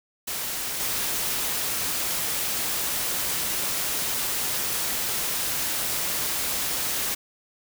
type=noise with level steps; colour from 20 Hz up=white; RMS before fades=-30 / -27 dBFS; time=0.27-7.15 s; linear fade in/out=10 ms; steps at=0.8 s; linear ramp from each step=2 ms; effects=none